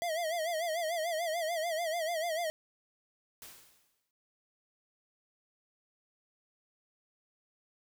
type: tone with vibrato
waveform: square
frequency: 659.3 Hz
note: E5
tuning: in tune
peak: -32 dBFS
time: 0.02-2.5 s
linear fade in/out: 0 ms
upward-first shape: sine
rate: 6.8 Hz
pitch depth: 110 cents each way
type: noise with exponential decay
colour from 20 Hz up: white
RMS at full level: -47 dBFS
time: 3.42-4.11 s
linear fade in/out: 1 ms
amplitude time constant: 150 ms
effects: none